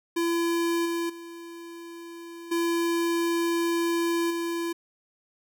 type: tone with level steps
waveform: square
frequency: 338.1 Hz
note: E4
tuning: 44 cents sharp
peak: -24 / -27 / -40 / -24 / -28 dBFS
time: 0.16-4.73 s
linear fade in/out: 10 ms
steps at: 0.85 / 1.09 / 2.51 / 4.3 s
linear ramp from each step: 10 ms
effects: none